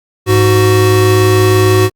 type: tone pair together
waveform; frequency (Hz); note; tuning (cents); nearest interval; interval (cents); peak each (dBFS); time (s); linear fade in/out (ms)
square; 103.83 / 372; G#2 / F#4; 0 / +9; octave + minor seventh; 2209; -10; 0.26-1.9; 50
effects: Opus 48 kbps